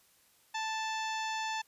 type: harmonic tone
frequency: 880 Hz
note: A5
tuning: in tune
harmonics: 1 / 2 / 3 / 4 / 5 / 6 / 7 / 8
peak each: -35 / -40 / -42 / -44 / -48 / -49 / -50 / -51 dBFS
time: 0.54-1.62 s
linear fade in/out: 10 ms
effects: white hiss -66 dBFS RMS until 1.67 s + resampled to 32000 Hz